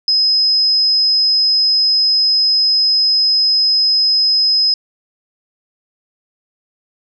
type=tone; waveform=sine; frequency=5080 Hz; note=D#8; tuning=35 cents sharp; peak=-10 dBFS; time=0.08-4.74 s; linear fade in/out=2 ms; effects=none